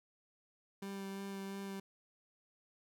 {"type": "tone with vibrato", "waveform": "30% pulse", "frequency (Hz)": 196, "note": "G3", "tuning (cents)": 0, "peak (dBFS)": -39, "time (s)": [0.82, 1.8], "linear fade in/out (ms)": 5, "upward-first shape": "sine", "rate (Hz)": 2.9, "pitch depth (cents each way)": 12, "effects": []}